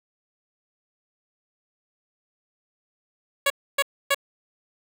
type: tone bursts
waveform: 10% pulse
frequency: 559 Hz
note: C#5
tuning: 14 cents sharp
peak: -10 dBFS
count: 3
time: 3.46-4.146 s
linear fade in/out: 5 ms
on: 42 ms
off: 280 ms
effects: none